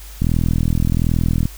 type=click train; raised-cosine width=5 ms; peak=-5 dBFS; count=52; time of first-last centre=0.22-1.455 s; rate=41.3 Hz; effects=added 50 Hz sine -34 dBFS peak until 1.57 s + white hiss -41 dBFS RMS until 1.57 s